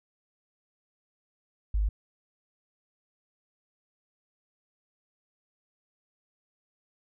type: tone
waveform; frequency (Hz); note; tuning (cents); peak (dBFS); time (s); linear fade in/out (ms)
sine; 51.5; G#1; -14; -23; 1.74-1.89; 5
effects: none